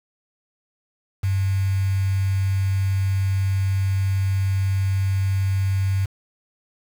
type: tone with quantisation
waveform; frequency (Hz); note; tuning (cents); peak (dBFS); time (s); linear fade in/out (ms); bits
sine; 96.8; G2; -21; -18; 1.23-6.06; 10; 6
effects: none